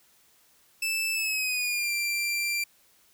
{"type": "tone with pitch glide", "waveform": "sawtooth", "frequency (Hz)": [2637, 2363], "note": ["E7", "D7"], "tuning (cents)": [0, 10], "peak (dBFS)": -23, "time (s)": [0.82, 2.64], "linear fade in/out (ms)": 5, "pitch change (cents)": -190, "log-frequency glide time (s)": [1.13, 1.93], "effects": ["white hiss -62 dBFS RMS until 3.13 s"]}